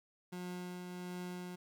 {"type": "tone with tremolo", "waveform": "30% pulse", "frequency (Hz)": 179.5, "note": "F3", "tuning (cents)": 48, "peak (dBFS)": -38, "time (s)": [0.32, 1.56], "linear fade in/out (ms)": 10, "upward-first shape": "triangle", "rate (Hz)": 1.4, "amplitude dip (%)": 35, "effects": ["13-bit"]}